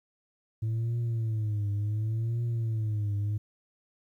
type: tone with vibrato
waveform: sine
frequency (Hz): 109.7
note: A2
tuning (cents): -5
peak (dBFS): -24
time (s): 0.62-3.38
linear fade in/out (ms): 10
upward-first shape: triangle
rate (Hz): 0.69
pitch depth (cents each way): 140
effects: tanh soft clip ceiling -26 dBFS + 11-bit